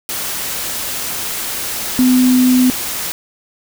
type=tone in noise; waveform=sine; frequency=253 Hz; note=B3; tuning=42 cents sharp; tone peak=-8 dBFS; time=1.99-2.7 s; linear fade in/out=0 ms; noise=white; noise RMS=-22 dBFS; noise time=0.09-3.12 s; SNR=+11 dB; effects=none